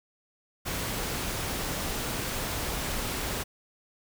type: noise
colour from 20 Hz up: pink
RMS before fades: -32 dBFS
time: 0.65-3.44 s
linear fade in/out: 20 ms
effects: none